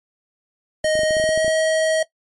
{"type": "tone with pitch glide", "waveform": "square", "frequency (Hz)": [622.3, 635.7], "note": ["D#5", "D#5"], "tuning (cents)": [0, 37], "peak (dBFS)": -17, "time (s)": [0.84, 2.03], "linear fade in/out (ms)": 5, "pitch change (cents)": 37, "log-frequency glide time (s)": [1, 1.47]}
{"type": "clicks", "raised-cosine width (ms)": 2, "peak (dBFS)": -18, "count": 12, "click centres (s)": [0.845, 0.954, 0.992, 1.034, 1.108, 1.168, 1.199, 1.24, 1.291, 1.376, 1.446, 1.48]}
{"effects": ["noise-tail reverb RT60 0.1 s tail -18 dB re dry", "MP3 48 kbps"]}